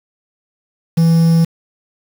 triangle tone with quantisation, 165.2 Hz, E3, 4 cents sharp, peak -6 dBFS, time 0.97-1.45 s, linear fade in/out 10 ms, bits 5, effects none

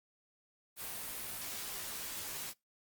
white noise with comb filter, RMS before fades -42 dBFS, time 0.76-2.54 s, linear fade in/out 50 ms, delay 16 ms, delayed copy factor -0.55, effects noise-tail reverb RT60 0.2 s tail -23 dB re dry + Opus 32 kbps

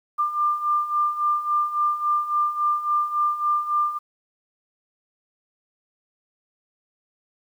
sine beating tone pair, 1192 / 1195.6 Hz, D6 / D6, +25 / +31 cents, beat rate 3.6 Hz, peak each -26 / -21 dBFS, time 0.18-3.99 s, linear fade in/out 20 ms, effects 9-bit

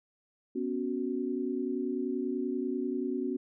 sine chord, B suspended second, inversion none, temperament equal, 246.9 / 277.2 / 370 Hz, B3 / C#4 / F#4, 0 / 0 / 0 cents, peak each -34 dBFS, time 0.55-3.37 s, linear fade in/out 10 ms, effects none

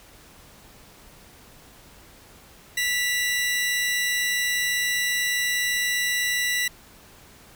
sawtooth tone pair together, 1967 / 2782 Hz, B6 / F7, -7 / -7 cents, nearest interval tritone, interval 600 cents, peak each -19 / -29 dBFS, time 2.77-6.68 s, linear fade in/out 5 ms, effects pink hiss -50 dBFS RMS until 7.55 s

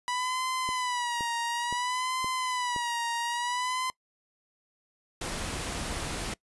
sawtooth tone with vibrato, 982 Hz, B5, 10 cents flat, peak -25 dBFS, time 0.08-3.9 s, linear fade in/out 0 ms, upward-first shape sine, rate 0.58 Hz, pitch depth 83 cents each way
click train, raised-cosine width 2 ms, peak -26 dBFS, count 5, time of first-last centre 0.69-2.763 s, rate 1.93 Hz
pink noise, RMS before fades -34 dBFS, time 5.21-6.34 s, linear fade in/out 5 ms
effects noise-tail reverb RT60 0.1 s tail -23 dB re dry + resampled to 24000 Hz

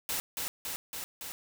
white noise with echo, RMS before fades -33 dBFS, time 0.09-0.2 s, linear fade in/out 0 ms, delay 280 ms, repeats 4, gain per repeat -2 dB, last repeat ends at 1.32 s, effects none

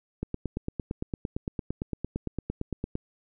click train, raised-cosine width 3 ms, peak -17 dBFS, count 25, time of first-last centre 0.23-2.954 s, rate 8.81 Hz, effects none

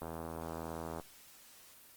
click train, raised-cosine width 1 ms, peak -27 dBFS, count 81, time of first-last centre 0.02-0.998 s, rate 81.8 Hz, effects white hiss -58 dBFS RMS until 1.96 s + Opus 24 kbps

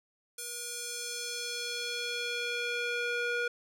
square tone with band-pass filter sweep, 479.4 Hz, A#4, 48 cents sharp, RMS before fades -35 dBFS, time 0.38-3.48 s, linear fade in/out 5 ms, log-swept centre 9700 to 1600 Hz, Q 1.2, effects none

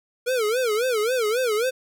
square tone with vibrato, 466.2 Hz, A#4, in tune, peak -21 dBFS, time 0.26-1.71 s, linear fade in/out 20 ms, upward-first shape sine, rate 3.7 Hz, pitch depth 190 cents each way, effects none

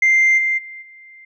sine tone with level steps, 2092 Hz, C7, 1 cent flat, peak -9 / -15 / -32 / -40 dBFS, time 0.02-1.25 s, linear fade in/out 5 ms, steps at 0.37 / 0.57 / 0.81 s, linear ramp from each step 20 ms, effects tanh soft clip ceiling -8 dBFS

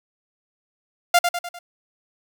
sawtooth tone with echo, 698.5 Hz, F5, in tune, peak -8 dBFS, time 1.14-1.19 s, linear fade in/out 5 ms, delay 100 ms, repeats 4, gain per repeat -6 dB, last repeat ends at 1.59 s, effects none

